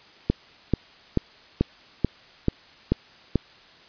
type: click train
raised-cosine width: 3 ms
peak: -6 dBFS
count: 8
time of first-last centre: 0.3-3.357 s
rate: 2.29 Hz
effects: white hiss -51 dBFS RMS until 3.88 s + resampled to 11025 Hz